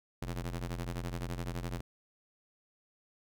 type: ring-modulated tone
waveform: sawtooth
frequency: 87.4 Hz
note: F2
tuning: 2 cents sharp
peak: -29 dBFS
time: 0.22-1.81 s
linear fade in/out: 5 ms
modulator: 37.8 Hz
effects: none